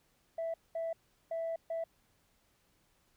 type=tone bursts at uneven times; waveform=sine; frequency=659.3 Hz; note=E5; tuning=in tune; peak=-32 dBFS; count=4; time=0.38-0.54 / 0.75-0.93 / 1.31-1.56 / 1.7-1.84 s; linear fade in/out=5 ms; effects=tanh soft clip ceiling -31 dBFS + pink hiss -72 dBFS RMS until 3.16 s

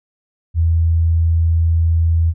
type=tone; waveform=sine; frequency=82.6 Hz; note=E2; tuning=4 cents sharp; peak=-11 dBFS; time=0.54-2.34 s; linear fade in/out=50 ms; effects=none

